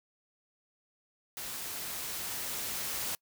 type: noise with level ramp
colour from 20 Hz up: white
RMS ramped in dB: -40 to -35 dBFS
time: 1.37-3.15 s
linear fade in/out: 0 ms
effects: noise-tail reverb RT60 0.1 s tail -26 dB re dry